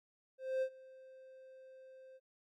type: tone with ADSR envelope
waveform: triangle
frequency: 523.3 Hz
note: C5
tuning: in tune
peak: -29 dBFS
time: 0.38-2.2 s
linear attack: 240 ms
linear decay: 72 ms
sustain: -23 dB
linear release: 40 ms
effects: none